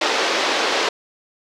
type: band-pass noise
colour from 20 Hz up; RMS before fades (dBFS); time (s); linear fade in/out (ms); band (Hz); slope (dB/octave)
pink; -20; 0.01-0.89; 5; 360 to 5400; 24
effects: none